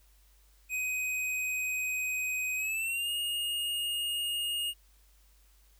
square tone with pitch glide, 2511 to 2851 Hz, D#7 to F7, +15 to +35 cents, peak -31 dBFS, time 0.69-4.74 s, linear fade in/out 50 ms, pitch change +220 cents, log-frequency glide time 2.56-3.1 s, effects added 50 Hz sine -60 dBFS peak until 5.79 s + white hiss -67 dBFS RMS until 5.79 s

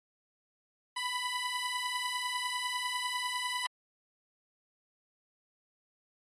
15% pulse beating tone pair, 987.8 / 997.8 Hz, B5 / B5, 0 / +17 cents, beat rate 10 Hz, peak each -29 dBFS, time 0.96-3.67 s, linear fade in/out 10 ms, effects low-pass 12000 Hz 12 dB/octave + AAC 32 kbps

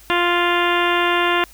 harmonic tone, 349.2 Hz, F4, in tune, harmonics 1 / 2 / 3 / 4 / 5 / 6 / 7 / 8 / 9 / 10, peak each -21 / -24 / -21 / -24 / -24 / -27 / -29 / -25 / -32 / -31 dBFS, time 0.1-1.44 s, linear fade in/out 0 ms, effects added 50 Hz sine -47 dBFS peak until 1.53 s + white hiss -47 dBFS RMS until 1.53 s

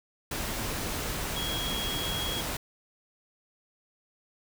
sine tone in noise, 3296 Hz, G#7, 14 cents flat, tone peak -33 dBFS, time 1.36-2.41 s, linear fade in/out 5 ms, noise pink, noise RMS -33 dBFS, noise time 0.31-2.57 s, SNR -3 dB, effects none

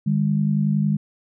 sine tone pair together, 151.78 / 202.6 Hz, D#3 / G#3, -43 / -43 cents, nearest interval perfect fourth, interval 500 cents, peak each -20 dBFS, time 0.06-0.97 s, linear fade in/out 10 ms, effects none

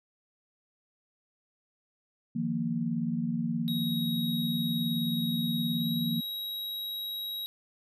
sine chord, Eb suspended second, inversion none, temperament equal, 155.56 / 174.61 / 233.1 Hz, Eb3 / F3 / Bb3, 0 / 0 / 0 cents, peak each -35 / -33 / -30 dBFS, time 2.35-6.21 s, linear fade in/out 10 ms
square tone with pitch glide, 3800 to 3835 Hz, A#7 to A#7, +33 to +48 cents, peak -34 dBFS, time 3.68-7.46 s, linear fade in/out 0 ms, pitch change +15 cents, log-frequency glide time 5.73-5.88 s
effects none

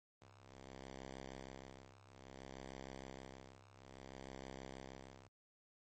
5% pulse ring-modulated tone, 66.4 Hz, C2, 26 cents sharp, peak -37 dBFS, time 0.22-5.28 s, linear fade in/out 0 ms, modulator 99.3 Hz, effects MP3 32 kbps

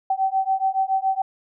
sine beating tone pair, 765 / 772.1 Hz, G5 / G5, -42 / -26 cents, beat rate 7.1 Hz, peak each -22 dBFS, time 0.1-1.22 s, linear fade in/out 5 ms, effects none

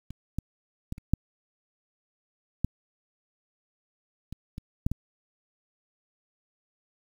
clicks, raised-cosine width 5 ms, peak -27 / -17 / -19 / -30 / -9 / -12 / -25 / -24 / -12 / -17 dBFS, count 10, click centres 0.106 / 0.386 / 0.924 / 0.981 / 1.136 / 2.646 / 4.326 / 4.581 / 4.865 / 4.916 s, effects 8-bit

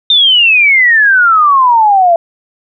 sine exponential sweep, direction down, 3658 to 663 Hz, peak -4 dBFS, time 0.1-2.16 s, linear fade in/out 2 ms, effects none

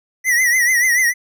square tone with vibrato, 1965 Hz, B6, 9 cents flat, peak -13 dBFS, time 0.24-1.14 s, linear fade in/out 50 ms, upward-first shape triangle, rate 6.9 Hz, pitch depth 110 cents each way, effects none

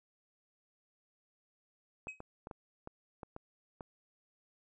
clicks, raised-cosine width 1 ms, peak -30 dBFS, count 8, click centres 2.071 / 2.204 / 2.471 / 2.512 / 2.874 / 3.232 / 3.364 / 3.808 s
triangle tone with exponential decay, 2541 Hz, D#7, 36 cents sharp, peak -36 dBFS, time 2.08-2.21 s, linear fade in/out 5 ms, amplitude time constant 27 ms
effects resampled to 24000 Hz

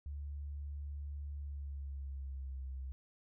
sine tone with pitch glide, 71.9 to 65.93 Hz, D2 to C2, -36 to +14 cents, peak -40 dBFS, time 0.06-2.92 s, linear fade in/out 0 ms, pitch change -150 cents, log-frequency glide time 1.36-2.63 s, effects none

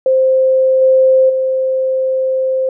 sine tone with level steps, 523.3 Hz, C5, in tune, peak -8 / -6 / -12 dBFS, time 0.06-2.69 s, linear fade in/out 2 ms, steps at 0.81 / 1.29 s, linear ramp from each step 10 ms, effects none

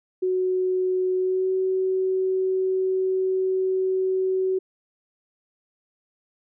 sine tone with pitch glide, 370 to 376.3 Hz, F#4 to F#4, 0 to +29 cents, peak -20 dBFS, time 0.22-4.59 s, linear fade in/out 10 ms, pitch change +29 cents, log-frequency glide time 1.16-1.51 s, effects none

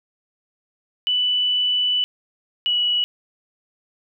sine tone pair in turn, 2978 / 2935 Hz, F#7 / F#7, +11 / -15 cents, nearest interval unison, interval 26 cents, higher first, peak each -17 dBFS, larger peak neither, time 1.07-2.04 / 2.66-3.04 s, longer first, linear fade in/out 0 ms, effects none

